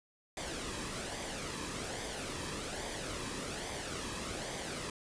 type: noise with flanger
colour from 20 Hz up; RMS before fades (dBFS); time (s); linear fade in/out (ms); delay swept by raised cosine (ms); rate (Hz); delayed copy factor
pink; -40; 0.37-4.9; 2; 0.72 to 1.42; 1.2; -0.5
effects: resampled to 22050 Hz